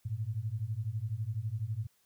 sine beating tone pair, 103 / 115 Hz, G#2 / A#2, -14 / -23 cents, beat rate 12 Hz, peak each -36 / -35 dBFS, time 0.05-1.87 s, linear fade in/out 10 ms, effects white hiss -71 dBFS RMS until 2.05 s

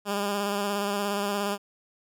10% pulse tone with vibrato, 202.3 Hz, G#3, 45 cents flat, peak -18 dBFS, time 0.05-1.58 s, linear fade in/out 50 ms, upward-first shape square, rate 17 Hz, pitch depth 23 cents each way, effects none

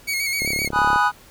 sawtooth tone with vibrato, 2207 Hz, C#7, 8 cents flat, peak -18 dBFS, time 0.07-0.69 s, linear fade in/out 20 ms, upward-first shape square, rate 7.7 Hz, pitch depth 39 cents each way
click train, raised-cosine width 2 ms, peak -16 dBFS, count 20, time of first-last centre 0.42-0.96 s, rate 35.2 Hz
triangle chord, G# minor seventh, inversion none, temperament equal, 830.6 / 987.8 / 1244.5 / 1480 Hz, G#5 / B5 / D#6 / F#6, 0 / 0 / 0 / 0 cents, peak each -19 dBFS, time 0.72-1.12 s, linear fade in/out 50 ms
effects pink hiss -48 dBFS RMS until 1.3 s

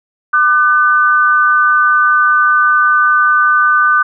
sine tone pair together, 1197 / 1508.1 Hz, D6 / F#6, +33 / +33 cents, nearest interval major third, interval 400 cents, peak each -10 dBFS, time 0.33-4.03 s, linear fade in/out 10 ms, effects none

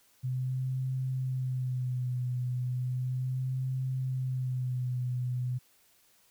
sine tone with vibrato, 127.5 Hz, C3, 44 cents flat, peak -29 dBFS, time 0.23-5.59 s, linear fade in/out 20 ms, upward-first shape sine, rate 0.35 Hz, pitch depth 39 cents each way, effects white hiss -65 dBFS RMS until 6.3 s

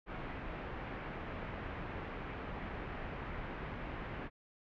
pink low-pass noise, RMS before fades -43 dBFS, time 0.06-4.3 s, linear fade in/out 50 ms, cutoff 2400 Hz, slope 24 dB/octave, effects none

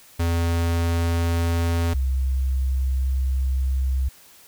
square / sine tone pair in turn, 84.4 / 65.65 Hz, E2 / C2, +41 / +6 cents, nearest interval major third, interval 435 cents, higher first, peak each -20 / -19 dBFS, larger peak second, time 0.19-1.94 / 1.94-4.09 s, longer second, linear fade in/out 10 ms, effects white hiss -50 dBFS RMS until 4.47 s

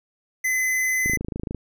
square tone, 2031 Hz, B6, 48 cents sharp, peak -21 dBFS, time 0.44-1.17 s, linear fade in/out 10 ms
click train, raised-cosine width 3 ms, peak -16 dBFS, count 14, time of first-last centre 1.06-1.547 s, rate 26.7 Hz
effects none

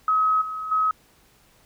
sine tone with level steps, 1275 Hz, D#6, 42 cents sharp, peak -17 / -28 / -18 dBFS, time 0.08-0.91 s, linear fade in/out 2 ms, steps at 0.41 / 0.71 s, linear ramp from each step 10 ms, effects pink hiss -58 dBFS RMS until 1.65 s

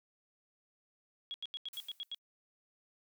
sine tone bursts, 3322 Hz, G#7, in tune, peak -38 dBFS, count 8, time 1.31-2.146 s, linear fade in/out 0 ms, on 31 ms, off 84 ms
blue noise with exponential decay, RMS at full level -48 dBFS, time 1.73-2.19 s, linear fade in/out 5 ms, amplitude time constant 99 ms
effects none

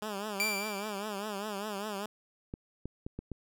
10% pulse tone with vibrato, 205.6 Hz, G#3, 17 cents flat, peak -27 dBFS, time 0.02-2.06 s, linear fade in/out 2 ms, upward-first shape triangle, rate 5 Hz, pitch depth 120 cents each way
sawtooth tone with exponential decay, 2349 Hz, D7, in tune, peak -23 dBFS, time 0.4-1.28 s, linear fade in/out 0 ms, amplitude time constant 190 ms
clicks, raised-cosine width 3 ms, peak -25 dBFS, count 5, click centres 2.539 / 2.856 / 3.065 / 3.19 / 3.317 s
effects none

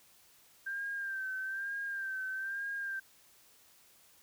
sine tone with vibrato, 1577 Hz, G6, 10 cents sharp, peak -35 dBFS, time 0.66-3 s, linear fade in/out 10 ms, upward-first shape sine, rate 1.1 Hz, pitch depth 50 cents each way, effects white hiss -63 dBFS RMS until 4.22 s

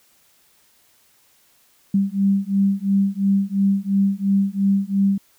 sine beating tone pair, 195.5 / 198.4 Hz, G3 / G3, -4 / +21 cents, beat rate 2.9 Hz, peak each -19 / -19 dBFS, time 1.94-5.18 s, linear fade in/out 5 ms, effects white hiss -58 dBFS RMS until 5.38 s

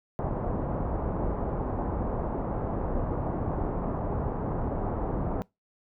pink low-pass noise, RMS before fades -30 dBFS, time 0.19-5.42 s, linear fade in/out 0 ms, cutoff 980 Hz, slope 24 dB/octave, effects noise-tail reverb RT60 0.2 s tail -23 dB re dry

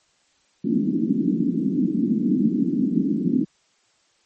white band-pass noise, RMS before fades -21 dBFS, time 0.64-3.45 s, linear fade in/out 10 ms, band 180 to 300 Hz, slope 48 dB/octave, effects white hiss -63 dBFS RMS until 4.25 s + MP3 32 kbps

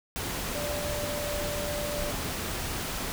sine tone in noise, 587.3 Hz, D5, in tune, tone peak -33 dBFS, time 0.55-2.11 s, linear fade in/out 0 ms, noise pink, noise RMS -33 dBFS, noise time 0.16-3.12 s, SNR -3 dB, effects none

